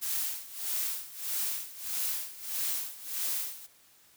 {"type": "noise with tremolo", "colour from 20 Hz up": "blue", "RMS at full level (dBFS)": -31, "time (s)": [0.01, 3.67], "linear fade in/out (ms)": 20, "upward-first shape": "sine", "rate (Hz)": 1.6, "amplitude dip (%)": 85, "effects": ["white hiss -61 dBFS RMS until 4.16 s"]}